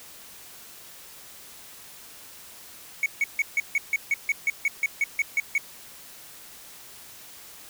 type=tone bursts; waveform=triangle; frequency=2225 Hz; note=C#7; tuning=6 cents sharp; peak=-18 dBFS; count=15; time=3.03-5.58 s; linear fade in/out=2 ms; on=30 ms; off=150 ms; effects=white hiss -46 dBFS RMS until 7.69 s